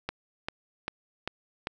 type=click train; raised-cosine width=0.3 ms; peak=-15 dBFS; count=5; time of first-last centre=0.09-1.671 s; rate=2.53 Hz; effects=none